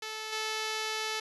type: tone with level steps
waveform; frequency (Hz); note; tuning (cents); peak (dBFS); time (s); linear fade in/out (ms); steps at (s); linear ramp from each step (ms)
5% pulse; 436.3; A4; -15; -25 / -20; 0.02-1.2; 5; 0.32; 10
effects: resampled to 24000 Hz + 10-bit